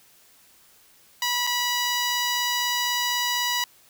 10% pulse tone with dropouts, 976 Hz, B5, 21 cents flat, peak -14 dBFS, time 1.22-3.64 s, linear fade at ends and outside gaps 2 ms, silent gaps 1.468-1.472 s, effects white hiss -56 dBFS RMS until 3.89 s

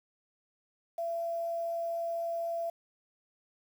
sine tone with quantisation, 674 Hz, E5, 38 cents sharp, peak -31 dBFS, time 0.98-2.7 s, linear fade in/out 5 ms, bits 9, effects none

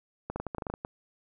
clicks, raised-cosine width 1 ms, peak -20 dBFS, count 11, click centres 0.3 / 0.36 / 0.4 / 0.467 / 0.548 / 0.583 / 0.622 / 0.668 / 0.7 / 0.739 / 0.849 s, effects none

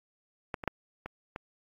clicks, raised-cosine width 0.5 ms, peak -17 / -23 / -13 / -23 / -23 dBFS, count 5, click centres 0.542 / 0.638 / 0.677 / 1.06 / 1.361 s, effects AAC 32 kbps

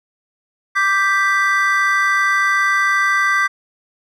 triangle chord, G major, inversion second, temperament equal, 1174.7 / 1568 / 1975.5 Hz, D6 / G6 / B6, 0 / 0 / 0 cents, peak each -16 dBFS, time 0.75-3.48 s, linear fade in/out 20 ms, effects none

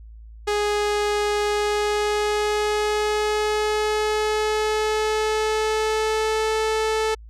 sawtooth tone with pitch glide, 415.3 to 437.7 Hz, G#4 to A4, 0 to -9 cents, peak -16 dBFS, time 0.47-7.15 s, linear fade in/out 10 ms, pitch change +91 cents, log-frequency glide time 1.43-6.53 s, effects added 55 Hz sine -39 dBFS peak until 7.29 s + low-pass 8000 Hz 12 dB/octave

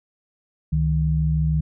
sine tone pair together, 69.29 / 155.56 Hz, C#2 / D#3, 0 / 0 cents, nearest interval octave + major second, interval 1400 cents, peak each -22 / -19 dBFS, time 0.72-1.61 s, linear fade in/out 10 ms, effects none

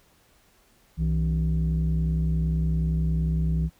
sine tone pair together, 64.09 / 161.5 Hz, C2 / E3, -35 / -35 cents, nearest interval octave + major third, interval 1600 cents, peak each -22 dBFS, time 0.97-3.7 s, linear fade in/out 50 ms, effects tanh soft clip ceiling -18 dBFS + pink hiss -61 dBFS RMS until 3.79 s

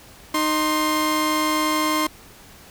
sawtooth tone pair together, 308.8 / 1055 Hz, D#4 / C6, -13 / +14 cents, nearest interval octave + major sixth, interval 2127 cents, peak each -18 dBFS, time 0.34-2.07 s, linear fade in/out 5 ms, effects pink hiss -46 dBFS RMS until 2.7 s

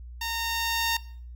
10% pulse tone with level ramp, 919 Hz, A#5, 25 cents flat, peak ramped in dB -21 to -15 dBFS, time 0.21-0.97 s, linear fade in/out 5 ms, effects noise-tail reverb RT60 0.5 s tail -19 dB re dry + added 60 Hz sine -39 dBFS peak until 1.35 s

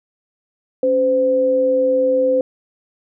sine tone pair together, 277.4 / 514.4 Hz, C#4 / C5, +1 / -30 cents, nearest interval major seventh, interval 1069 cents, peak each -23 / -13 dBFS, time 0.83-2.41 s, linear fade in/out 2 ms, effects none

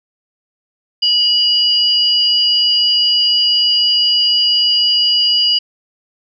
sine tone pair together, 2924 / 4841 Hz, F#7 / D#8, -21 / -48 cents, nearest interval major sixth, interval 873 cents, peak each -13 dBFS, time 1.02-5.59 s, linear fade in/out 10 ms, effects none

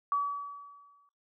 sine tone with exponential decay, 1142 Hz, D6, 49 cents flat, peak -24 dBFS, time 0.12-1.09 s, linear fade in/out 1 ms, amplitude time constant 210 ms, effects noise-tail reverb RT60 0.2 s tail -25 dB re dry

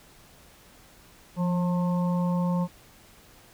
harmonic tone with a mistuned harmonic, 178.8 Hz, F3, 41 cents sharp, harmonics 1 / 3 / 5 / 6, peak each -23 / -34 / -36 / -39 dBFS, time 1.36-2.68 s, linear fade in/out 50 ms, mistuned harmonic 1, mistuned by -41 cents, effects pink hiss -54 dBFS RMS until 3.53 s

